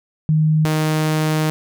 sine / sawtooth tone pair in turn, 155.56 / 155.56 Hz, D#3 / D#3, 0 / 0 cents, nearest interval unison, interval 0 cents, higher neither, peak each -12 dBFS, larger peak neither, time 0.29-0.65 / 0.65-1.5 s, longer second, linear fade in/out 0 ms, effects none

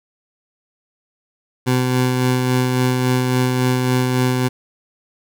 20% pulse tone with tremolo, 126.9 Hz, B2, 47 cents sharp, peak -9 dBFS, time 1.66-4.49 s, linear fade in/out 20 ms, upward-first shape sine, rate 3.6 Hz, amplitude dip 30%, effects none

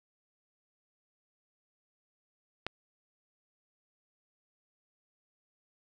click, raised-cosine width 0.3 ms, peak -17 dBFS, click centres 2.666 s, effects none

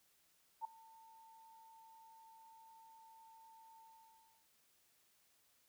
sine tone with ADSR envelope, 898 Hz, A5, 35 cents sharp, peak -37 dBFS, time 0.61-4.48 s, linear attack 38 ms, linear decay 5 ms, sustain -22 dB, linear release 670 ms, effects white hiss -74 dBFS RMS until 5.68 s

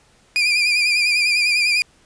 30% pulse tone with vibrato, 2415 Hz, D7, 48 cents sharp, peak -12 dBFS, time 0.36-1.82 s, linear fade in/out 0 ms, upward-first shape sine, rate 10 Hz, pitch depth 58 cents each way, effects pink hiss -55 dBFS RMS until 2.05 s + resampled to 22050 Hz

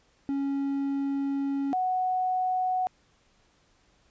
triangle / sine tone pair in turn, 277.2 / 740 Hz, C#4 / F#5, 0 / 0 cents, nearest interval octave + perfect fourth, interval 1700 cents, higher second, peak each -24 dBFS, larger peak neither, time 0.29-1.73 / 1.73-2.87 s, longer first, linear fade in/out 0 ms, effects pink hiss -65 dBFS RMS until 4.1 s + resampled to 16000 Hz

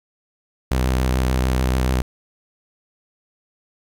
sawtooth tone with vibrato, 63.8 Hz, C2, 43 cents flat, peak -13 dBFS, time 0.71-2.02 s, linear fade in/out 5 ms, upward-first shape sine, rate 6.9 Hz, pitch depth 27 cents each way, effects 9-bit

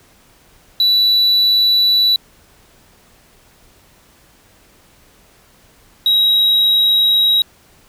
sine tone pair in turn, 3951 / 3832 Hz, B7 / A#7, 0 / +47 cents, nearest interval minor second, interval 53 cents, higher first, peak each -7 dBFS, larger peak neither, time 0.8-2.16 / 6.06-7.42 s, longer neither, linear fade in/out 2 ms, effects tanh soft clip ceiling -9 dBFS + pink hiss -50 dBFS RMS until 7.88 s

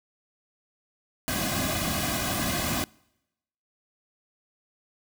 pink noise with comb filter, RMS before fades -28 dBFS, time 1.28-2.84 s, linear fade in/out 0 ms, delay 2.2 ms, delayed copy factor -1, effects noise-tail reverb RT60 0.9 s tail -26 dB re dry

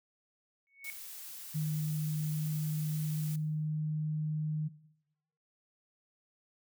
sine tone with exponential growth, 2217 Hz, C#7, in tune, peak -36 dBFS, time 0.67-0.9 s, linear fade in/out 0 ms, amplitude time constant 49 ms
blue noise, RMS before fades -46 dBFS, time 0.84-3.36 s, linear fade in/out 5 ms
sine tone, 153.8 Hz, D#3, 20 cents flat, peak -30 dBFS, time 1.54-4.69 s, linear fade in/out 20 ms
effects noise-tail reverb RT60 0.8 s tail -18 dB re dry

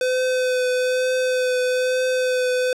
square tone with vibrato, 507 Hz, B4, 45 cents sharp, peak -19 dBFS, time 0.01-2.73 s, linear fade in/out 2 ms, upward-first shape triangle, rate 1.1 Hz, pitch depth 17 cents each way, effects low-pass 9000 Hz 12 dB/octave

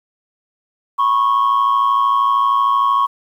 sine tone pair together, 987.8 / 1100.8 Hz, B5 / C#6, 0 / -12 cents, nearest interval major second, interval 188 cents, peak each -17 / -11 dBFS, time 0.98-3.07 s, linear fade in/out 20 ms, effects tanh soft clip ceiling -9 dBFS + 8-bit

